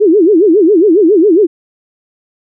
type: tone with vibrato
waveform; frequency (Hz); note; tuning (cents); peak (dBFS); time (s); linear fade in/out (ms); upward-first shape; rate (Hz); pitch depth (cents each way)
sine; 370; F#4; 0; -4; 0-1.47; 20; sine; 7.3; 280
effects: none